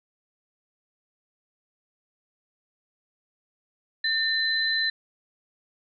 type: tone pair together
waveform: sine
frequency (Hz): 1800 / 4041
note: A6 / B7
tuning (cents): +39 / +39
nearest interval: octave + major second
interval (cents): 1400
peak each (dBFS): -25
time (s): 4.04-4.9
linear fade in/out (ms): 5
effects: none